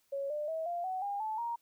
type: tone with pitch steps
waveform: sine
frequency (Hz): 554.4 / 597.6 / 644.2 / 694.5 / 748.6 / 807 / 869.9 / 937.8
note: C#5 / D5 / E5 / F5 / F#5 / G#5 / A5 / A#5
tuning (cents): 0 / +30 / -40 / -10 / +20 / -50 / -20 / +10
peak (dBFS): -33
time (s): 0.12-1.56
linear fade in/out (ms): 10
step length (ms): 180
effects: white hiss -73 dBFS RMS until 1.61 s